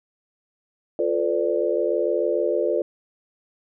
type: chord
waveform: sine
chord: B half-diminished seventh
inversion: second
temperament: equal with one note detuned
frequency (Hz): 349.2 / 440 / 506.6 / 587.3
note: F4 / A4 / B4 / D5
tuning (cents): 0 / 0 / +44 / 0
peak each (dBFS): -25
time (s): 0.99-2.82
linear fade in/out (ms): 2
effects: none